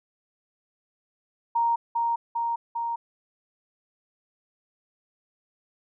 sine tone with echo, 932.3 Hz, A#5, in tune, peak -20 dBFS, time 1.55-1.76 s, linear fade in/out 10 ms, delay 400 ms, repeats 3, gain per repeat -2 dB, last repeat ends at 2.96 s, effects none

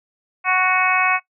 harmonic tone with a mistuned harmonic, 370 Hz, F#4, in tune, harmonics 2 / 3 / 4 / 5 / 6 / 7, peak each -22 / -20 / -23 / -26 / -21 / -22 dBFS, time 0.44-1.2 s, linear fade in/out 50 ms, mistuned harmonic 7, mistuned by -22 cents, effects noise-tail reverb RT60 0.1 s tail -19 dB re dry

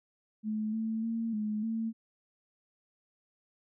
sine tone with pitch steps, 215.4 / 222.2 / 227.8 / 212.6 / 224.9 Hz, A3 / A3 / A#3 / G#3 / A3, -37 / +17 / -40 / +41 / +38 cents, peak -30 dBFS, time 0.43-1.93 s, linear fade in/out 50 ms, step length 300 ms, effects none

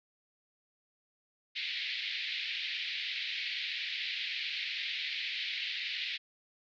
pink band-pass noise, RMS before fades -37 dBFS, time 1.55-6.18 s, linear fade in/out 20 ms, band 2000 to 4300 Hz, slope 48 dB/octave, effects none

